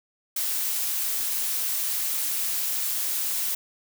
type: noise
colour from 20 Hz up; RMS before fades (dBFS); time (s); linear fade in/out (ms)
blue; -27; 0.36-3.55; 5
effects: none